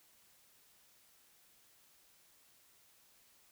silence, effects white hiss -67 dBFS RMS until 3.51 s

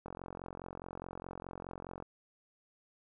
click train, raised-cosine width 1 ms, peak -29 dBFS, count 89, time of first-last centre 0.06-2.024 s, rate 44.8 Hz, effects none

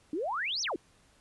sine exponential two-way sweep, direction up then down, 282.9 to 6250 to 282.9 Hz, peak -30 dBFS, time 0.13-0.76 s, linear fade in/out 2 ms, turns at 0.62 s, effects pink hiss -64 dBFS RMS until 1.2 s + resampled to 24000 Hz

